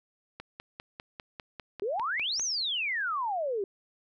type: click train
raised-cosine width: 0.3 ms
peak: -24 dBFS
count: 11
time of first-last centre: 0.4-2.396 s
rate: 5.01 Hz
type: exponential two-way sweep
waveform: sine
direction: up then down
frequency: 376.7 to 6610 to 376.7 Hz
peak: -28 dBFS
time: 1.82-3.64 s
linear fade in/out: 2 ms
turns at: 2.42 s
effects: none